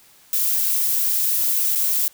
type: noise with dropouts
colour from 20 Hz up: violet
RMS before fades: -20 dBFS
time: 0.33-2.08 s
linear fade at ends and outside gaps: 0 ms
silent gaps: 1.751-1.757 s
effects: white hiss -52 dBFS RMS until 2.13 s